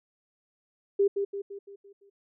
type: tone with echo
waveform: sine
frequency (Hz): 399.3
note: G4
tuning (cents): +32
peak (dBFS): -19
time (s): 0.99-1.08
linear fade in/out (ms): 10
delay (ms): 170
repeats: 6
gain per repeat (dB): -6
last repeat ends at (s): 2.1
effects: none